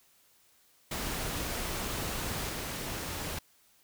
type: noise with level steps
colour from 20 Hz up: pink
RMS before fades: -35 / -37 dBFS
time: 0.91-3.39 s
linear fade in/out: 5 ms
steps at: 2.49 s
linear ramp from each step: 2 ms
effects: white hiss -65 dBFS RMS until 3.83 s